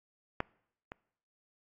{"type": "clicks", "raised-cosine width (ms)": 0.5, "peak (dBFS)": [-15, -26], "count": 2, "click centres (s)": [0.404, 0.919], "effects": ["noise-tail reverb RT60 0.7 s tail -25 dB re dry", "AAC 32 kbps"]}